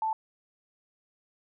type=tone; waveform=sine; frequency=880 Hz; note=A5; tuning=in tune; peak=-26 dBFS; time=0.02-0.13 s; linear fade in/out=2 ms; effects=none